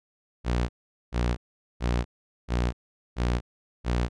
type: tone bursts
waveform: sawtooth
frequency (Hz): 60.1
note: B1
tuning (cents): -46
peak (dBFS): -19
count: 6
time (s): 0.44-4.09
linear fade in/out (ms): 50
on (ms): 250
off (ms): 430
effects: low-pass 6000 Hz 12 dB/octave